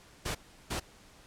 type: noise bursts at uneven times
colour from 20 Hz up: pink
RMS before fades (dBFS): -34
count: 2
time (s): 0.25-0.35 / 0.7-0.8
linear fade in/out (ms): 10
effects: pink hiss -57 dBFS RMS until 1.26 s + low-pass 10000 Hz 12 dB/octave